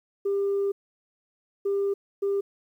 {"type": "tone bursts at uneven times", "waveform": "sine", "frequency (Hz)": 398, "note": "G4", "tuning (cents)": 26, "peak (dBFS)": -21, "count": 3, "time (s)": [[0.25, 0.72], [1.65, 1.94], [2.22, 2.41]], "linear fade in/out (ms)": 10, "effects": ["tanh soft clip ceiling -20 dBFS", "10-bit"]}